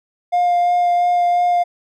triangle tone with vibrato, 706 Hz, F5, 19 cents sharp, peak -10 dBFS, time 0.32-1.64 s, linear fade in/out 20 ms, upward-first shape sine, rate 2.9 Hz, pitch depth 10 cents each way, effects tanh soft clip ceiling -7 dBFS

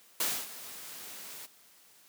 white noise with ADSR envelope, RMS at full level -29 dBFS, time 0.2-1.47 s, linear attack 4 ms, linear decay 260 ms, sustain -16 dB, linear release 20 ms, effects white hiss -60 dBFS RMS until 2.08 s + high-pass 150 Hz 12 dB/octave

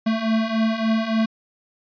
square beating tone pair, 220 / 223.5 Hz, A3 / A3, 0 / +27 cents, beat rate 3.5 Hz, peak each -25 / -21 dBFS, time 0.06-1.26 s, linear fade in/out 10 ms, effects resampled to 11025 Hz

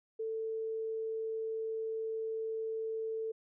sine tone, 444.4 Hz, A4, 17 cents sharp, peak -34 dBFS, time 0.19-3.32 s, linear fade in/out 10 ms, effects none

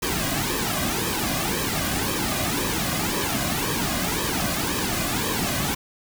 pink noise with flanger, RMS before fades -25 dBFS, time 0.02-5.75 s, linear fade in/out 10 ms, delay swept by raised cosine 1.4 to 2.27 ms, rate 1.9 Hz, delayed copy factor -0.7, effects none

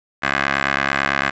15% pulse tone with band-pass filter, 69 Hz, C#2, 7 cents flat, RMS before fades -20 dBFS, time 0.22-1.31 s, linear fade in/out 20 ms, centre 1700 Hz, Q 2, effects resampled to 16000 Hz

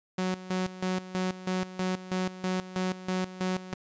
sawtooth tone with tremolo, 185 Hz, F#3, in tune, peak -23 dBFS, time 0.18-3.74 s, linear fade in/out 5 ms, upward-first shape square, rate 3.1 Hz, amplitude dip 80%, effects resampled to 16000 Hz

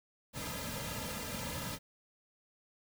pink noise with comb filter, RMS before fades -40 dBFS, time 0.33-1.79 s, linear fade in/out 50 ms, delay 2.7 ms, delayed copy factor -1, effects none

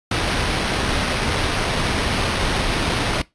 pink noise with sample-and-hold, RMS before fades -21 dBFS, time 0.11-3.22 s, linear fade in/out 5 ms, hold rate 7350 Hz, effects noise-tail reverb RT60 0.2 s tail -20 dB re dry + resampled to 22050 Hz

